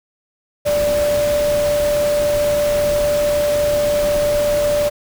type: tone in noise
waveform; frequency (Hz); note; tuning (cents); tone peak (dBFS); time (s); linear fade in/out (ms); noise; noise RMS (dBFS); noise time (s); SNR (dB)
sine; 587.3; D5; 0; -14; 0.65-4.9; 20; pink; -26; 0.65-4.9; +9
effects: none